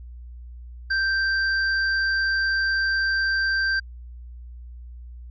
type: tone with hard clipping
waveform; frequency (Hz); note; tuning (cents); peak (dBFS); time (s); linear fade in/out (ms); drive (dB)
sine; 1568; G6; 0; -22; 0.9-3.8; 10; 14
effects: added 60 Hz sine -37 dBFS peak until 5.3 s + resampled to 16000 Hz